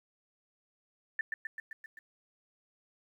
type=tone with echo; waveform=sine; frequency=1777 Hz; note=A6; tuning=17 cents sharp; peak=-29 dBFS; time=1.19-1.21 s; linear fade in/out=2 ms; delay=130 ms; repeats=6; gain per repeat=-3 dB; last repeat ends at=1.99 s; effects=11-bit